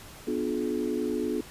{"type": "chord", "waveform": "sine", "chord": "B diminished seventh", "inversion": "none", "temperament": "just", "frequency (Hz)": [246.9, 296.3, 355.6, 426.7], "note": ["B3", "D4", "F4", "Ab4"], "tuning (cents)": [0, 15, 31, 47], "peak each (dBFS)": -32, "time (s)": [0.27, 1.41], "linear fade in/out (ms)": 5, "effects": ["pink hiss -47 dBFS RMS until 1.5 s", "resampled to 32000 Hz"]}